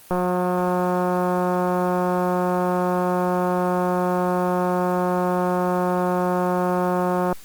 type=click train; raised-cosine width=1 ms; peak=-9 dBFS; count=1300; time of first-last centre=0.11-7.327 s; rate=180 Hz; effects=white hiss -47 dBFS RMS until 7.44 s + Opus 32 kbps